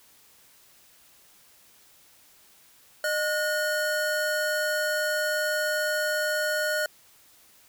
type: tone pair together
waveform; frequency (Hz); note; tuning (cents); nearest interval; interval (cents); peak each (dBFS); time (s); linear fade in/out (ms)
square; 610 / 1450.8; D#5 / F#6; -34 / -34; octave + minor third; 1500; -28; 3.04-6.86; 2
effects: white hiss -57 dBFS RMS until 7.68 s